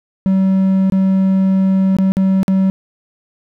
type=tone with dropouts; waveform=triangle; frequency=191 Hz; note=G3; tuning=45 cents flat; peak=-8 dBFS; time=0.26-2.7 s; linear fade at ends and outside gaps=0 ms; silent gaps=0.899-0.922 / 1.967-1.986 / 2.12-2.169 / 2.431-2.481 s; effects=none